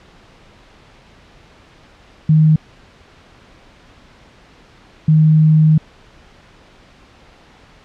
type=tone bursts at uneven times; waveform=sine; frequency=155.9 Hz; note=D#3; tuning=4 cents sharp; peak=-7 dBFS; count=2; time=2.29-2.56 / 5.08-5.78 s; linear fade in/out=5 ms; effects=pink hiss -46 dBFS RMS until 7.84 s + low-pass 4000 Hz 12 dB/octave